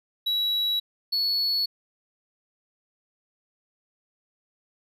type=tone pair in turn; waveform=triangle; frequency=3900 / 4402 Hz; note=B7 / C#8; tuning=-23 / -13 cents; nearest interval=major second; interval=210 cents; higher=second; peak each=-21 dBFS; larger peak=neither; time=0.26-0.8 / 1.12-1.66 s; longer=neither; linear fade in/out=10 ms; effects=resampled to 32000 Hz